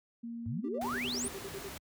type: tone with pitch glide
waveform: sine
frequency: 233.1 to 244.4 Hz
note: A#3 to B3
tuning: 0 to -18 cents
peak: -38 dBFS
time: 0.23-1.28 s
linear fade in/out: 10 ms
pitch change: +82 cents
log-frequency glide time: 0.7-0.9 s
type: exponential sweep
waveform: sine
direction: up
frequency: 93.5 to 9956 Hz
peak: -34 dBFS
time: 0.46-1.28 s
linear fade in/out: 0 ms
type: tone bursts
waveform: triangle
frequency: 392 Hz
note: G4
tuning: in tune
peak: -38 dBFS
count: 11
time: 0.64-1.687 s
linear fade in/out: 5 ms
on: 47 ms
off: 53 ms
type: noise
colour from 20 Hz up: pink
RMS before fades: -44 dBFS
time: 0.81-1.78 s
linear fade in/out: 5 ms
effects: high-pass 60 Hz 12 dB/octave